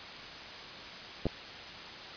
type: clicks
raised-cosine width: 2 ms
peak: -17 dBFS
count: 2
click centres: 1.256 / 1.267 s
effects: white hiss -44 dBFS RMS until 2.16 s + resampled to 11025 Hz